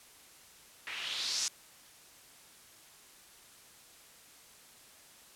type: noise with low-pass filter sweep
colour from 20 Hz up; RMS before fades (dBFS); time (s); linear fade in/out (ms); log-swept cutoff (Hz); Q
blue; -36; 0.87-1.48; 0; 2200 to 6400; 3
effects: white hiss -57 dBFS RMS until 5.35 s + low-pass 12000 Hz 12 dB/octave